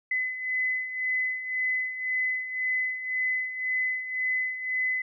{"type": "beating tone pair", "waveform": "sine", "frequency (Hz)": [2019, 2020.9], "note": ["B6", "B6"], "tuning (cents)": [38, 39], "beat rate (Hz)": 1.9, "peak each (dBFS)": [-33, -27], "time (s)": [0.11, 5.02], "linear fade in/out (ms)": 5, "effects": []}